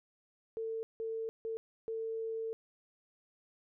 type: tone bursts at uneven times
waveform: sine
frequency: 448.6 Hz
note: A4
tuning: 34 cents sharp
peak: -35 dBFS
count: 4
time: 0.57-0.83 / 1-1.29 / 1.45-1.57 / 1.88-2.53 s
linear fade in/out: 0 ms
effects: none